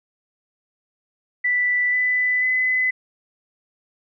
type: tone with pitch steps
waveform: sine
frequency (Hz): 1975.5 / 1996.1 / 2017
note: B6 / B6 / B6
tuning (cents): 0 / +18 / +36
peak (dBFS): -17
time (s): 1.44-2.91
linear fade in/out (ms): 10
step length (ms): 490
effects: none